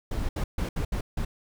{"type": "noise bursts at uneven times", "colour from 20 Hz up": "brown", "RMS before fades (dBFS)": -28, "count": 6, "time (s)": [[0.11, 0.29], [0.36, 0.44], [0.58, 0.69], [0.76, 0.85], [0.92, 1.01], [1.17, 1.25]], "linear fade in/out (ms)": 5, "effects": []}